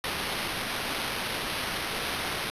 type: noise with sample-and-hold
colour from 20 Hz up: white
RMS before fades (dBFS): -32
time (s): 0.04-2.5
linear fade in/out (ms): 0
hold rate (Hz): 7350
effects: resampled to 32000 Hz